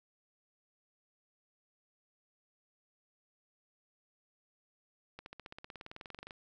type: accelerating click train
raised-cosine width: 0.3 ms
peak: -30 dBFS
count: 22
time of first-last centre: 5.19-6.308 s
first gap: 71 ms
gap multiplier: 0.97
effects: none